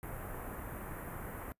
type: band-stop noise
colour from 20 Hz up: pink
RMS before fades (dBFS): -43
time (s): 0.03-1.52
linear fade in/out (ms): 0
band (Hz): 1800 to 12000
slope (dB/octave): 24
effects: noise-tail reverb RT60 0.1 s tail -22 dB re dry + resampled to 32000 Hz